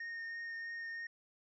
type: tone with vibrato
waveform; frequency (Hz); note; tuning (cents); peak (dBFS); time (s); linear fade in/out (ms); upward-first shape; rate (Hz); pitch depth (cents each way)
triangle; 1842; A#6; -21; -39; 0-1.07; 5; triangle; 3.1; 12
effects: resampled to 16000 Hz